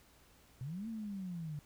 sine linear two-way sweep, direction up then down, 120.1 to 229.9 to 144 Hz, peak -39 dBFS, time 0.61-1.59 s, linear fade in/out 0 ms, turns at 0.88 s, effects added 60 Hz sine -70 dBFS peak until 1.65 s + pink hiss -65 dBFS RMS until 1.65 s

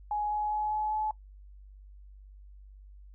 sine tone with pitch steps, 837 / 842.3 / 847.7 / 853.1 / 858.5 Hz, G#5 / G#5 / G#5 / G#5 / A5, +13 / +24 / +35 / +46 / -43 cents, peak -28 dBFS, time 0.11-1.11 s, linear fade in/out 2 ms, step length 200 ms, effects noise-tail reverb RT60 0.1 s tail -20 dB re dry + added 49 Hz sine -48 dBFS peak until 3.14 s

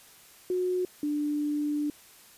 sine tone pair in turn, 364.5 / 295.2 Hz, F#4 / D4, -26 / +9 cents, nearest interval major third, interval 365 cents, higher first, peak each -25 / -26 dBFS, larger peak first, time 0.5-0.85 / 1.03-1.9 s, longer second, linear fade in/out 2 ms, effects white hiss -54 dBFS RMS until 2.37 s + resampled to 32000 Hz

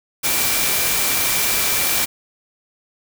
sine tone in noise, 2344 Hz, D7, 4 cents flat, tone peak -28 dBFS, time 0.23-2.06 s, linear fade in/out 20 ms, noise white, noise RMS -19 dBFS, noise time 0.23-2.06 s, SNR -12 dB, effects none

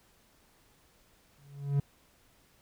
triangle tone with exponential growth, 141 Hz, C#3, 30 cents sharp, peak -20 dBFS, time 1.38-1.8 s, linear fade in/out 5 ms, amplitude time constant 91 ms, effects pink hiss -65 dBFS RMS until 2.61 s

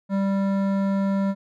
triangle tone with hard clipping, 196 Hz, G3, in tune, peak -22 dBFS, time 0.09-1.35 s, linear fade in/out 50 ms, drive 17 dB, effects none

